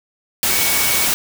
sine tone in noise, 2240 Hz, C#7, 18 cents sharp, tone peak -24 dBFS, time 0.5-1.06 s, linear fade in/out 0 ms, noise white, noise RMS -17 dBFS, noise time 0.43-1.14 s, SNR -10 dB, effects none

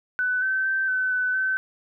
sine tone with pitch steps, 1498 / 1539 / 1554 / 1517 / 1503 / 1531 Hz, F#6 / G6 / G6 / F#6 / F#6 / G6, +21 / -32 / -16 / +43 / +27 / -41 cents, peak -21 dBFS, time 0.19-1.57 s, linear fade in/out 0 ms, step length 230 ms, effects none

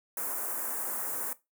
white band-stop noise, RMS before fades -34 dBFS, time 0.17-1.33 s, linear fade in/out 2 ms, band 1600 to 8400 Hz, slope 24 dB/octave, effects noise-tail reverb RT60 0.2 s tail -17 dB re dry + high-pass 300 Hz 12 dB/octave

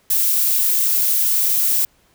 violet noise, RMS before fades -17 dBFS, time 0.1-1.85 s, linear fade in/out 5 ms, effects pink hiss -58 dBFS RMS until 2.14 s

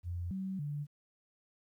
sine tone with pitch steps, 87.4 / 190.5 / 146.1 Hz, F2 / G3 / D3, +2 / -49 / -9 cents, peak -35 dBFS, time 0.03-0.87 s, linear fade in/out 50 ms, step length 280 ms, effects 12-bit

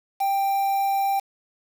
triangle tone with quantisation, 787 Hz, G5, 7 cents sharp, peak -18 dBFS, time 0.2-1.2 s, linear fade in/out 10 ms, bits 6, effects none

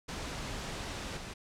pink noise with level steps, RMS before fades -39 / -43 dBFS, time 0.08-1.34 s, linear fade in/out 10 ms, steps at 1.17 s, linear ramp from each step 2 ms, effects low-pass 7000 Hz 12 dB/octave

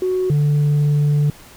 sine tone pair in turn, 370 / 146.83 Hz, F#4 / D3, 0 / 0 cents, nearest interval octave + major third, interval 1600 cents, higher first, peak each -15 / -10 dBFS, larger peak second, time 0.02-0.3 / 0.3-1.3 s, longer second, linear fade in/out 2 ms, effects tanh soft clip ceiling -12 dBFS + pink hiss -43 dBFS RMS until 1.56 s

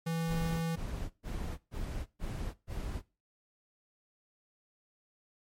square tone, 164.81 Hz, E3, in tune, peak -32 dBFS, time 0.06-0.76 s, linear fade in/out 10 ms
brown noise bursts, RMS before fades -37 dBFS, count 6, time 0.27-3.02 s, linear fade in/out 50 ms, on 350 ms, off 130 ms
effects noise-tail reverb RT60 0.3 s tail -20 dB re dry + MP3 64 kbps

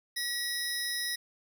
25% pulse tone pair together, 1923 / 5134 Hz, B6 / E8, -47 / -47 cents, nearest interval octave + perfect fourth, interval 1700 cents, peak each -30 / -30 dBFS, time 0.16-1.16 s, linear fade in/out 10 ms, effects none

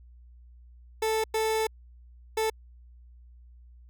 30% pulse tone bursts at uneven times, 440 Hz, A4, in tune, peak -22 dBFS, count 3, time 1.02-1.24 / 1.34-1.67 / 2.37-2.5 s, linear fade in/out 5 ms, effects added 60 Hz sine -49 dBFS peak until 3.89 s

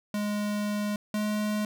square tone pair in turn, 207.7 / 210.8 Hz, G#3 / G#3, 0 / +26 cents, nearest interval unison, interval 26 cents, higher second, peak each -28 / -27 dBFS, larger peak second, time 0.14-0.96 / 1.14-1.65 s, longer first, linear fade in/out 2 ms, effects none

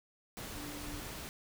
sine tone in noise, 293.7 Hz, D4, in tune, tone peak -46 dBFS, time 0.57-1 s, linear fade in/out 0 ms, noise pink, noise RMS -44 dBFS, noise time 0.37-1.29 s, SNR -5 dB, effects none

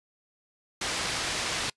white low-pass noise, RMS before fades -31 dBFS, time 0.81-1.7 s, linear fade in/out 5 ms, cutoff 5200 Hz, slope 12 dB/octave, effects noise-tail reverb RT60 0.1 s tail -24 dB re dry + resampled to 24000 Hz

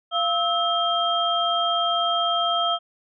sine tone cluster, 690 / 1300 / 3198 Hz, F5 / E6 / G7, -21 / -24 / +34 cents, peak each -24 dBFS, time 0.11-2.79 s, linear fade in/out 50 ms, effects none

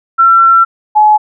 sine tone pair in turn, 1352 / 850 Hz, E6 / G#5, +43 / +40 cents, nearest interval minor sixth, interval 803 cents, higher first, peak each -3 dBFS, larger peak neither, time 0.18-0.65 / 0.95-1.18 s, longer first, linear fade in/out 20 ms, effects none

